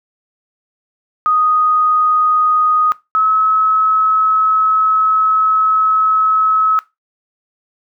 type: tone pair in turn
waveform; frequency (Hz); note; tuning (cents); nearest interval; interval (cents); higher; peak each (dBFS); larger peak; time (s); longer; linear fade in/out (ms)
sine; 1244.5 / 1288.4; D#6 / E6; 0 / -40; minor second; 60; second; -10; neither; 1.26-2.92 / 3.15-6.79; second; 0
effects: noise-tail reverb RT60 0.2 s tail -18 dB re dry